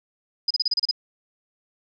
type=tone bursts; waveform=sine; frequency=4978 Hz; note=D#8; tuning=in tune; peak=-18 dBFS; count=8; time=0.48-0.912 s; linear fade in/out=5 ms; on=26 ms; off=32 ms; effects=none